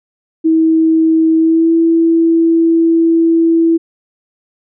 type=tone with pitch glide; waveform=sine; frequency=322 to 330.3 Hz; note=E4 to E4; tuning=-41 to +4 cents; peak=-7 dBFS; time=0.44-3.78 s; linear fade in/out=20 ms; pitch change=+45 cents; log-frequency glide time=1.37-1.73 s; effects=none